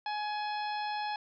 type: harmonic tone with a mistuned harmonic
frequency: 840 Hz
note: G#5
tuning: 19 cents sharp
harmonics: 1 / 2 / 3 / 4 / 5 / 6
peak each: -33 / -42 / -45 / -47 / -46 / -49 dBFS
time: 0.06-1.16 s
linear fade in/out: 2 ms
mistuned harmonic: 6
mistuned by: +43 cents
effects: none